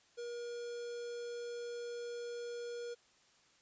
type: tone with notch filter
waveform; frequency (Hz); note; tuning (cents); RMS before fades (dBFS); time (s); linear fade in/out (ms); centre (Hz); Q
square; 476.3; A#4; +37; -43; 0.17-2.95; 20; 2000; 0.97
effects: white hiss -68 dBFS RMS until 3.61 s + resampled to 16000 Hz